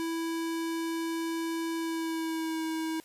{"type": "tone with pitch glide", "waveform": "square", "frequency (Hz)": [329.6, 320.8], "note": ["E4", "E4"], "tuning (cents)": [0, -47], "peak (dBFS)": -31, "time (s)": [0, 3], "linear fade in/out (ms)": 0, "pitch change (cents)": -47, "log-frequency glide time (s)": [1.76, 2.64], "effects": ["white hiss -57 dBFS RMS until 3.04 s", "resampled to 32000 Hz"]}